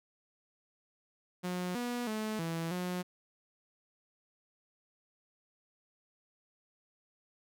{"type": "tone with pitch steps", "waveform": "sawtooth", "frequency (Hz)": [180, 242.7, 216.4, 165.2, 180], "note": ["F#3", "B3", "A3", "E3", "F#3"], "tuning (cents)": [-47, -30, -29, 4, -47], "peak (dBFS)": -30, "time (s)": [1.43, 3.03], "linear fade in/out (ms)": 20, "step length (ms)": 320, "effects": []}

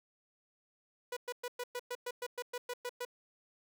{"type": "tone bursts", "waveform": "sawtooth", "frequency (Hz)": 490.4, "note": "B4", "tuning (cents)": -12, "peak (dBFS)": -33, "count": 13, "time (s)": [1.12, 3.051], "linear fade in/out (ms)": 5, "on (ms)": 47, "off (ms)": 110, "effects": []}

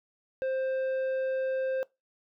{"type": "tone with tanh clipping", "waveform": "sine", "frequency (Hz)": 525, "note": "C5", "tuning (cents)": 6, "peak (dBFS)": -29, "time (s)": [0.42, 1.83], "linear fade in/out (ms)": 0, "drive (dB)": 8, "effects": ["noise-tail reverb RT60 0.2 s tail -21 dB re dry"]}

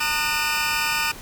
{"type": "tone cluster", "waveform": "25% pulse", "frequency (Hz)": [911, 1222, 1472, 2406, 2645], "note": ["A#5", "D#6", "F#6", "D7", "E7"], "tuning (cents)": [-40, -32, -9, 41, 5], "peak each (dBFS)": -24, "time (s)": [0, 1.12], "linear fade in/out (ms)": 10, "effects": ["pink hiss -40 dBFS RMS until 1.21 s"]}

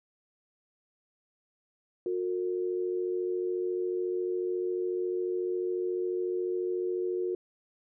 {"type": "tone pair together", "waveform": "sine", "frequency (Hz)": [361.9, 456], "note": ["F#4", "A#4"], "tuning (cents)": [-38, -38], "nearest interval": "major third", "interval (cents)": 400, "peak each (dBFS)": [-29, -35], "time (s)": [2.06, 7.35], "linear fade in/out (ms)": 2, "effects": []}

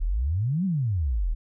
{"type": "exponential two-way sweep", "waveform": "sine", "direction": "up then down", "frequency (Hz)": [35, 199, 35], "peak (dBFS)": -22, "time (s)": [0, 1.35], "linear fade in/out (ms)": 20, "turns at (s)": 0.65, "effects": []}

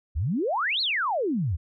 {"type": "exponential two-way sweep", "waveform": "sine", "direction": "up then down", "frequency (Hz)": [63.7, 4435, 72.3], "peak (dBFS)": -23, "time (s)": [0.15, 1.57], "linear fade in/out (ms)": 20, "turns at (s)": 0.81, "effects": []}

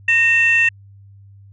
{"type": "tone pair together", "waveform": "sine", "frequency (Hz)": [1849.6, 2683], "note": ["A#6", "E7"], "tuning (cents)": [-14, 30], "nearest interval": "tritone", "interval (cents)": 644, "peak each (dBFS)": -13, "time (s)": [0.08, 0.69], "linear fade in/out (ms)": 5, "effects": ["tanh soft clip ceiling -6 dBFS", "added 99 Hz sine -41 dBFS peak until 1.52 s"]}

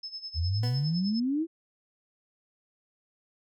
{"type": "tone with tremolo", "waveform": "sine", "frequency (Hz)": 5220, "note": "E8", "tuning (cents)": -18, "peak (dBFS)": -34, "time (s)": [0.03, 1.2], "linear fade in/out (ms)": 5, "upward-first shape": "sine", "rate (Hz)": 9.8, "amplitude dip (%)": 80}
{"type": "exponential sweep", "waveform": "sine", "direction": "up", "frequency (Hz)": [76.2, 340], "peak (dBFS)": -25, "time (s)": [0.34, 1.47], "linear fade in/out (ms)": 50}
{"type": "tone with exponential decay", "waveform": "20% pulse", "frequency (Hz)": 246.9, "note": "B3", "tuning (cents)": 0, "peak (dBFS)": -29, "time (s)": [0.63, 1.06], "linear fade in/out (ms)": 2, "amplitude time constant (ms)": 93}
{"effects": []}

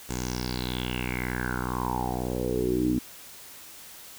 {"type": "tone with low-pass filter sweep", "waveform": "10% pulse", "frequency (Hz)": 62, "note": "B1", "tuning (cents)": 7, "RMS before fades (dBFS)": -29, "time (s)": [0.09, 2.99], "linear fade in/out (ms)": 5, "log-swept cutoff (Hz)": [7600, 270], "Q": 6.7, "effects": ["white hiss -46 dBFS RMS until 4.18 s"]}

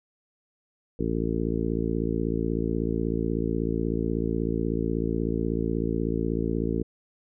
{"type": "harmonic tone", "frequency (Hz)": 56.3, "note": "A1", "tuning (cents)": 40, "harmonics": [1, 2, 3, 4, 5, 6, 7, 8], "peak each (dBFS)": [-32, -35, -31, -32, -31, -33, -33, -34], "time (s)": [0.99, 6.83], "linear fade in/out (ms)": 5, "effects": []}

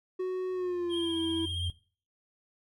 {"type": "tone with pitch glide", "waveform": "triangle", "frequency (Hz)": [370, 327.7], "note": ["F#4", "E4"], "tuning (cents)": [0, -10], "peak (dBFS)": -27, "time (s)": [0.19, 1.46], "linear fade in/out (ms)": 10, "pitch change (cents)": -210, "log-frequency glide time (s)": [0.53, 1.19]}
{"type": "tone with exponential growth", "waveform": "sine", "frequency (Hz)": 87.9, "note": "F2", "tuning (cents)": 12, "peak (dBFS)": -29, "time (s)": [0.5, 1.7], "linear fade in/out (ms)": 0, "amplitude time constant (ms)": 260}
{"type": "tone with vibrato", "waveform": "triangle", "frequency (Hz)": 3205, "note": "G7", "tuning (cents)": 38, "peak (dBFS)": -32, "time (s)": [0.89, 1.72], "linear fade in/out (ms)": 50, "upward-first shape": "sine", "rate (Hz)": 15, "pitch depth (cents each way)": 28}
{"effects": ["noise-tail reverb RT60 0.4 s tail -18 dB re dry"]}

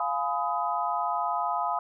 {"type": "chord", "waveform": "sine", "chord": "F half-diminished seventh", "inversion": "none", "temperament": "just", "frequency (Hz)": [698.5, 838.1, 1005.8, 1257.2], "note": ["F5", "Ab5", "Cb6", "Eb6"], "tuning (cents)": [0, 16, 31, 18], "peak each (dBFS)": -31, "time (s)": [0, 1.79], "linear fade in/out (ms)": 2, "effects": []}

